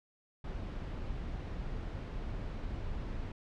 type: noise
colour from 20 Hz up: brown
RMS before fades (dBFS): -39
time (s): 0.44-3.32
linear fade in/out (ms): 5
effects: low-pass 4000 Hz 12 dB/octave